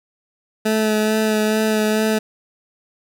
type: tone with vibrato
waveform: 20% pulse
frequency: 216.2 Hz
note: A3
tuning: 30 cents flat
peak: -11 dBFS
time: 0.65-2.19 s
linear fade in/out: 10 ms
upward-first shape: sine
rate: 2.3 Hz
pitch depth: 17 cents each way
effects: none

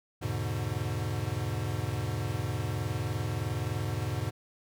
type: chord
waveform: square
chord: E dominant seventh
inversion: none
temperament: equal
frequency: 82.41 / 103.83 / 123.47 / 146.83 Hz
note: E2 / G#2 / B2 / D3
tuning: 0 / 0 / 0 / 0 cents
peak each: -40 / -34 / -36 / -39 dBFS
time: 0.21-4.31 s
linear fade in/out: 20 ms
effects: none

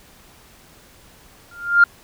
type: tone with exponential growth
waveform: sine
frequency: 1400 Hz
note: F6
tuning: 4 cents sharp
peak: -4 dBFS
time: 1.51-1.84 s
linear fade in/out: 5 ms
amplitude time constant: 71 ms
effects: tanh soft clip ceiling -1 dBFS + pink hiss -49 dBFS RMS until 2.03 s

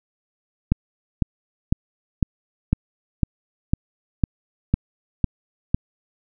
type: click train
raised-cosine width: 5 ms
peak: -4 dBFS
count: 11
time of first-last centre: 0.72-5.745 s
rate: 1.99 Hz
effects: none

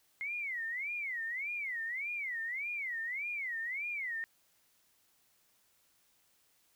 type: tone with vibrato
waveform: sine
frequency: 2095 Hz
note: C7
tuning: 2 cents sharp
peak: -35 dBFS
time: 0.21-4.24 s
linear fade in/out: 0 ms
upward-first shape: sine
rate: 1.7 Hz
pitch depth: 260 cents each way
effects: white hiss -71 dBFS RMS until 6.75 s

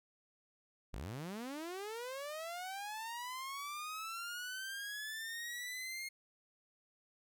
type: linear sweep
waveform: sawtooth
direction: up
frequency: 38.04 to 2146 Hz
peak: -38 dBFS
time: 0.93-6.09 s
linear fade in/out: 10 ms
effects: none

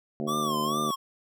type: harmonic tone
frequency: 75.3 Hz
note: D2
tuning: 44 cents sharp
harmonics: 2 / 3 / 4 / 5 / 6 / 7 / 8 / 9 / 10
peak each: -38 / -32 / -38 / -35 / -43 / -40 / -44 / -41 / -52 dBFS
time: 0.2-0.91 s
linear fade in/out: 0 ms
type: tone with vibrato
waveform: square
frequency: 1108.7 Hz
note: C#6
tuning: in tune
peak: -28 dBFS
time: 0.27-0.96 s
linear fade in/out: 20 ms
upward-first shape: sine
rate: 2.3 Hz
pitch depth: 130 cents each way
effects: none

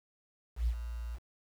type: tone with ADSR envelope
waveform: sine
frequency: 58.27 Hz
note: A#1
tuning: in tune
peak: -24 dBFS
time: 0.56-1.19 s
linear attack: 110 ms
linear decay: 69 ms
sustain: -12 dB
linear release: 45 ms
effects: tanh soft clip ceiling -23 dBFS + 9-bit

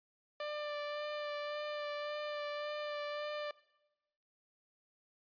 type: tone with vibrato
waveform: sawtooth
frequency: 592 Hz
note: D5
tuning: 14 cents sharp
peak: -34 dBFS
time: 0.4-3.51 s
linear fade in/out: 2 ms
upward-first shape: sine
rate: 1.8 Hz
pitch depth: 15 cents each way
effects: noise-tail reverb RT60 1.0 s tail -21 dB re dry + resampled to 11025 Hz

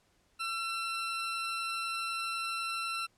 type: tone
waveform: 20% pulse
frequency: 1348 Hz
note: E6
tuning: 38 cents sharp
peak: -28 dBFS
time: 0.39-3.07 s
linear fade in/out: 20 ms
effects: pink hiss -70 dBFS RMS until 3.17 s + low-pass 10000 Hz 12 dB/octave

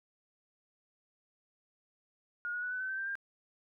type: tone with pitch steps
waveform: sine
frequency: 1433 / 1455.5 / 1478.4 / 1501.6 / 1525.2 / 1549.2 / 1573.6 / 1598.3 Hz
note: F6 / F#6 / F#6 / F#6 / G6 / G6 / G6 / G6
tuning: +44 / -29 / -2 / +25 / -48 / -21 / +6 / +33 cents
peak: -34 dBFS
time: 2.45-3.154 s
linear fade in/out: 0 ms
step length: 88 ms
effects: none

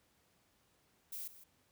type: noise with echo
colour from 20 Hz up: violet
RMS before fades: -44 dBFS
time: 1.12-1.28 s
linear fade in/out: 5 ms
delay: 160 ms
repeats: 1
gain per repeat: -14 dB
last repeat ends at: 1.44 s
effects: pink hiss -73 dBFS RMS until 1.71 s + high-pass 60 Hz 12 dB/octave

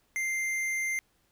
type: tone with tanh clipping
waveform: triangle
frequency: 2093 Hz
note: C7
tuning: in tune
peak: -30 dBFS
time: 0.16-0.99 s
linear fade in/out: 0 ms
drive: 17 dB
effects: pink hiss -70 dBFS RMS until 1.31 s

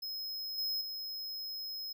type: tone with level steps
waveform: square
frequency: 5130 Hz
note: E8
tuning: 48 cents flat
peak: -38 / -33 / -39 dBFS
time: 0.02-1.93 s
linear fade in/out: 10 ms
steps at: 0.58 / 0.81 s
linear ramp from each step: 2 ms
effects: none

